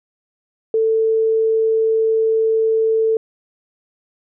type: tone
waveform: sine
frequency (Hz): 444.5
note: A4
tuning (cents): +18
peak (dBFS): -13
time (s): 0.74-3.17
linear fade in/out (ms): 2
effects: none